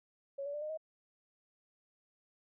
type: tone with pitch steps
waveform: sine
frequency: 554.4 / 572.6 / 591.5 / 610.9 / 631 Hz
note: C#5 / D5 / D5 / D#5 / D#5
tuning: 0 / -44 / +12 / -32 / +24 cents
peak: -37 dBFS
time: 0.38-0.775 s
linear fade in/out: 10 ms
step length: 79 ms
effects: none